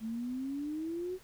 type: exponential sweep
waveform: sine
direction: up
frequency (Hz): 217.1 to 377.5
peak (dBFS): -34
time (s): 0-1.19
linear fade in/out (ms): 50
effects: pink hiss -59 dBFS RMS until 1.23 s